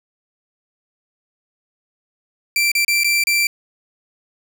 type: tone with dropouts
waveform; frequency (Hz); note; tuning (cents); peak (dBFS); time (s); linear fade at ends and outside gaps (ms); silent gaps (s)
sawtooth; 2349; D7; 0; -11; 2.56-3.47; 2; 2.717-2.751 / 2.848-2.88 / 3.035-3.044 / 3.238-3.27
effects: none